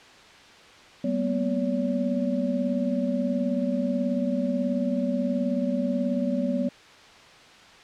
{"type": "tone cluster", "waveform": "sine", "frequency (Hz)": [192.5, 230.5, 249, 568], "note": ["G3", "A#3", "B3", "C#5"], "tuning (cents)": [-31, -19, 14, 42], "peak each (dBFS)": [-29, -31, -26, -30], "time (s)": [1.04, 6.69], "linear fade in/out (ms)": 5, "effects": ["white hiss -49 dBFS RMS until 7.83 s", "low-pass 4000 Hz 12 dB/octave"]}